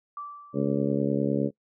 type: tone with exponential decay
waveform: sine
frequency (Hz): 1164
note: D6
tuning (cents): -16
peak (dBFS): -32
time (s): 0.17-1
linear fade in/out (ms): 2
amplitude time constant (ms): 180
type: harmonic tone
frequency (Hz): 69.9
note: C#2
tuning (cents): +15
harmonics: 2 / 3 / 4 / 5 / 6 / 7 / 8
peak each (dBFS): -30 / -28 / -28 / -35 / -31 / -33 / -33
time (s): 0.53-1.51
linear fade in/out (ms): 50
effects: noise-tail reverb RT60 0.1 s tail -22 dB re dry